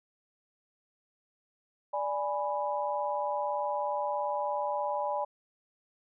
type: chord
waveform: sine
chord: G# diminished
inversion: second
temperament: equal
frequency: 587.3 / 830.6 / 987.8 Hz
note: D5 / G#5 / B5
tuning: 0 / 0 / 0 cents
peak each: -33 / -33 / -34 dBFS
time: 1.93-5.25 s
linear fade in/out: 10 ms
effects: none